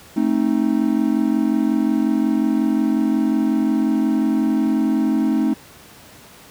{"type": "chord", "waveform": "triangle", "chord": "A diminished", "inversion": "none", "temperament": "equal with one note detuned", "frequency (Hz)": [220, 265.6, 311.1], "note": ["A3", "C4", "Eb4"], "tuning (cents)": [0, 26, 0], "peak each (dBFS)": -18, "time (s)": [0.16, 5.54], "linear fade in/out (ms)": 10, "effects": ["pink hiss -44 dBFS RMS until 6.5 s", "high-pass 80 Hz 12 dB/octave"]}